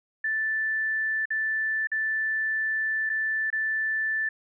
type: tone with dropouts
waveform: sine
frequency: 1760 Hz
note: A6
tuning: in tune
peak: -24 dBFS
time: 0.24-4.29 s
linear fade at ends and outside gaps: 5 ms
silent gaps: 1.256-1.304 / 1.872-1.916 / 3.094-3.098 / 3.503-3.527 s
effects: none